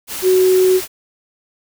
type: tone in noise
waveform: sine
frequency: 371.7 Hz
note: F#4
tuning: 8 cents sharp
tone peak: -9 dBFS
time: 0.22-0.81 s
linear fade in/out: 50 ms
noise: white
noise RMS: -26 dBFS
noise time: 0.07-0.88 s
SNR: +14 dB
effects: none